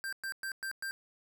square tone bursts, 1576 Hz, G6, 9 cents sharp, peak -36 dBFS, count 5, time 0.04-0.91 s, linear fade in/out 0 ms, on 86 ms, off 110 ms, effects none

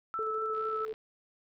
sine tone with vibrato, 1318.5 Hz, E6, in tune, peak -32 dBFS, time 0.14-0.85 s, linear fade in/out 0 ms, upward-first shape sine, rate 4.3 Hz, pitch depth 15 cents each way
sine tone with tremolo, 437.2 Hz, A4, 11 cents flat, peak -33 dBFS, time 0.19-0.93 s, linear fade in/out 0 ms, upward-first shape square, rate 13 Hz, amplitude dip 30%
click train, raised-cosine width 0.3 ms, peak -38 dBFS, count 27, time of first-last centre 0.55-0.939 s, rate 66.8 Hz
effects none

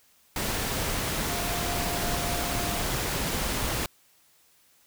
sine tone in noise, 700 Hz, F5, 4 cents sharp, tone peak -35 dBFS, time 1.29-2.82 s, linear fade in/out 2 ms, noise pink, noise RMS -29 dBFS, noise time 0.36-3.86 s, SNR -9 dB, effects white hiss -62 dBFS RMS until 4.86 s

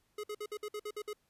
square tone bursts, 420.7 Hz, G#4, 22 cents sharp, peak -38 dBFS, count 9, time 0.18-1.132 s, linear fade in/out 5 ms, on 56 ms, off 56 ms, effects pink hiss -75 dBFS RMS until 1.29 s + resampled to 32000 Hz

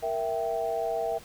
sine chord, E diminished, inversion second, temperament equal with one note detuned, 466.2 / 659.3 / 781.7 Hz, Bb4 / E5 / G5, 0 / 0 / -5 cents, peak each -32 / -29 / -33 dBFS, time 0.02-1.19 s, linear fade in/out 20 ms, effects pink hiss -50 dBFS RMS until 1.24 s

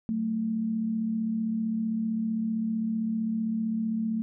sine tone pair together, 187.6 / 223.1 Hz, F#3 / A3, +24 / +24 cents, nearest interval minor third, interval 300 cents, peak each -36 / -26 dBFS, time 0.09-4.22 s, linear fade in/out 0 ms, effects none

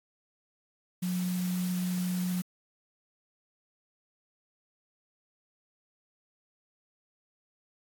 sine tone in noise, 180.7 Hz, F#3, 41 cents flat, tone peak -28 dBFS, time 1.02-2.42 s, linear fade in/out 10 ms, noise white, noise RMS -43 dBFS, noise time 1.02-2.42 s, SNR +12 dB, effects AAC 64 kbps

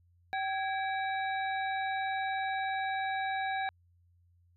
harmonic tone with a mistuned harmonic, 770 Hz, G5, 31 cents flat, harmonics 1 / 2 / 3 / 5, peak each -32 / -37 / -41 / -45 dBFS, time 0.33-3.69 s, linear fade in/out 0 ms, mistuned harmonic 2, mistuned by +120 cents, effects added 87 Hz sine -63 dBFS peak until 4.56 s

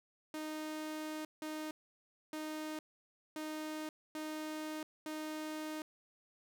sawtooth tone bursts at uneven times, 309.4 Hz, D#4, 10 cents flat, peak -36 dBFS, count 6, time 0.34-1.25 / 1.42-1.71 / 2.33-2.79 / 3.36-3.89 / 4.15-4.83 / 5.06-5.82 s, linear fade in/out 2 ms, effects none

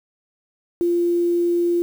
sine tone, 346 Hz, F4, 16 cents flat, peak -16 dBFS, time 0.81-1.82 s, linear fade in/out 0 ms, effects 7-bit

